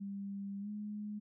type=tone with pitch glide; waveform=sine; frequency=198.7 to 209.1 Hz; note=G3 to G#3; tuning=+24 to +12 cents; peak=-39 dBFS; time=0-1.2 s; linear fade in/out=20 ms; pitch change=+88 cents; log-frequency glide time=0.6-0.69 s; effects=none